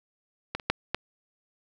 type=clicks; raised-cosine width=0.3 ms; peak=-13 / -28 / -6 / -10 dBFS; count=4; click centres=0.55 / 0.598 / 0.7 / 0.946 s; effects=none